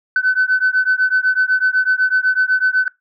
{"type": "beating tone pair", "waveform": "sine", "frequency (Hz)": [1509, 1517], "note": ["F#6", "F#6"], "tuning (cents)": [34, 43], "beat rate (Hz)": 8, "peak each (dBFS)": -15, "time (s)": [0.16, 2.88], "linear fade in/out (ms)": 2, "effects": ["noise-tail reverb RT60 0.2 s tail -23 dB re dry", "tanh soft clip ceiling -7 dBFS"]}